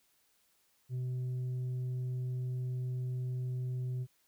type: tone with tanh clipping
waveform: sine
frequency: 126.5 Hz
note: B2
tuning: 42 cents sharp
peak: -34 dBFS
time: 0.89-4.07 s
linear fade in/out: 50 ms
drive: 3 dB
effects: white hiss -72 dBFS RMS until 4.27 s